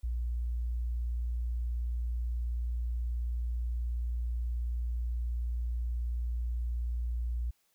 sine tone, 59.3 Hz, A#1, 30 cents sharp, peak -30 dBFS, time 0.03-7.51 s, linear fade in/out 10 ms, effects white hiss -73 dBFS RMS until 7.74 s

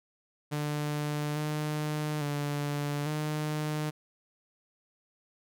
sawtooth tone with pitch steps, 148.6 / 151.4 / 145.3 / 152.1 Hz, D3 / D#3 / D3 / D#3, +21 / -47 / -18 / -39 cents, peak -26 dBFS, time 0.51-3.91 s, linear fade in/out 20 ms, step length 850 ms, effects none

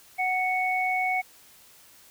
sine tone pair together, 742 / 2218 Hz, F#5 / C#7, +5 / 0 cents, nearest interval octave + perfect fifth, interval 1895 cents, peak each -26 dBFS, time 0.18-1.22 s, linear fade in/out 20 ms, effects white hiss -54 dBFS RMS until 2.1 s

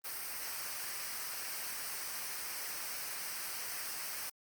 white noise with comb filter, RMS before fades -41 dBFS, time 0.04-4.3 s, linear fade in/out 10 ms, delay 0.28 ms, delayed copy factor -0.6, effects Opus 32 kbps

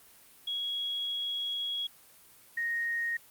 sine tone pair in turn, 3322 / 1864.4 Hz, G#7 / A#6, 0 / 0 cents, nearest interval minor seventh, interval 1000 cents, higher first, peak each -31 / -29 dBFS, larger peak second, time 0.47-1.87 / 2.57-3.17 s, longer first, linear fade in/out 5 ms, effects white hiss -57 dBFS RMS until 3.3 s + Opus 32 kbps

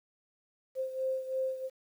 sine beating tone pair, 523.3 / 526.3 Hz, C5 / C5, 0 / +10 cents, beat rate 3 Hz, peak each -32 / -37 dBFS, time 0.75-1.7 s, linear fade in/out 50 ms, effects 10-bit

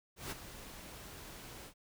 pink noise with ADSR envelope, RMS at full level -40 dBFS, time 0.16-1.74 s, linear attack 150 ms, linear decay 29 ms, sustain -10 dB, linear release 85 ms, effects none

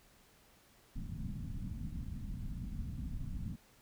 pink low-pass noise, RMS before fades -41 dBFS, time 0.95-3.56 s, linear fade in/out 10 ms, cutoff 250 Hz, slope 48 dB/octave, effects pink hiss -65 dBFS RMS until 3.81 s

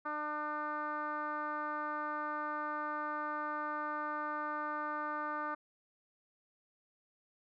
10% pulse tone with low-pass filter, 300 Hz, D4, 37 cents sharp, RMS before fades -38 dBFS, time 0.05-5.55 s, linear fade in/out 10 ms, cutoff 1300 Hz, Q 3.7, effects none

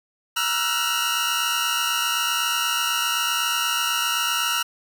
sawtooth tone cluster, 946 / 1334 / 1402 / 1494 / 2865 Hz, A#5 / E6 / F6 / F#6 / F7, +25 / +20 / +6 / +16 / +44 cents, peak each -28 / -22 / -27 / -27 / -22 dBFS, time 0.36-4.63 s, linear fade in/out 10 ms, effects none

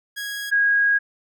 sawtooth / sine tone pair in turn, 1653 / 1642.5 Hz, G#6 / G#6, -9 / -20 cents, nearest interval unison, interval 11 cents, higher first, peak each -24 / -15 dBFS, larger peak second, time 0.16-0.51 / 0.51-0.99 s, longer second, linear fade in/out 20 ms, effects none

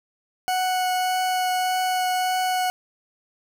40% pulse tone with vibrato, 738 Hz, F#5, 5 cents flat, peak -20 dBFS, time 0.48-2.7 s, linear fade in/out 0 ms, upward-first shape triangle, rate 1.7 Hz, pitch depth 8 cents each way, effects none

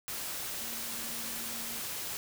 sine tone in noise, 230 Hz, A#3, 23 cents flat, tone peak -49 dBFS, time 0.61-1.8 s, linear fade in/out 0 ms, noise white, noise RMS -38 dBFS, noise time 0.08-2.17 s, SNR -14 dB, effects none

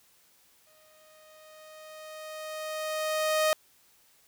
sawtooth tone with exponential growth, 622.3 Hz, D#5, in tune, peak -18 dBFS, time 0.67-3.53 s, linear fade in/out 0 ms, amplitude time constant 620 ms, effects white hiss -63 dBFS RMS until 4.27 s

